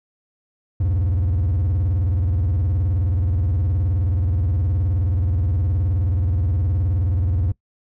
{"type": "tone with vibrato", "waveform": "triangle", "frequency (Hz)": 87.31, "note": "F2", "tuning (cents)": 0, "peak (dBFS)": -15, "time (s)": [0.8, 7.52], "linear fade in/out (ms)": 5, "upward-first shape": "square", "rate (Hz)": 19, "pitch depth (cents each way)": 250, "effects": ["noise-tail reverb RT60 0.1 s tail -20 dB re dry"]}